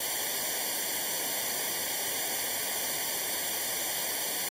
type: noise with comb filter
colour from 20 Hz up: white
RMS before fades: -32 dBFS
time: 0-4.49 s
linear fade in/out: 5 ms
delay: 0.76 ms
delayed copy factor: -0.85
effects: AAC 48 kbps